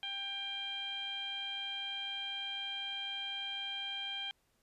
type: tone with low-pass filter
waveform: 15% pulse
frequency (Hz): 794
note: G5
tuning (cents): +22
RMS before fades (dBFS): -40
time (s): 0.03-4.31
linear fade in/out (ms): 0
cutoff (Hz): 3200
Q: 7.3
effects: pink hiss -75 dBFS RMS until 4.62 s + resampled to 32000 Hz